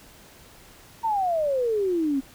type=exponential sweep; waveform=sine; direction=down; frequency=932.3 to 262.2 Hz; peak=-21 dBFS; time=1.03-2.21 s; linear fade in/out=20 ms; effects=pink hiss -50 dBFS RMS until 2.34 s